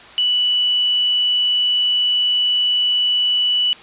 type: tone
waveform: sine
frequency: 2960 Hz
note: F#7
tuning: in tune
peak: -14 dBFS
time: 0.18-3.73 s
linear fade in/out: 0 ms
effects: white hiss -40 dBFS RMS until 3.82 s + resampled to 8000 Hz